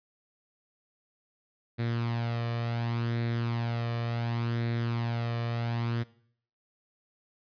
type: tone with flanger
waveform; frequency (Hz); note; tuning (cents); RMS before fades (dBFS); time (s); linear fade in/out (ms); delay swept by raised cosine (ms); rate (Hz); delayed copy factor
sawtooth; 117.2; A#2; +10; -31; 1.78-6.04; 20; 0.5 to 1.7; 0.69; +0.5
effects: noise-tail reverb RT60 0.6 s tail -19 dB re dry + resampled to 11025 Hz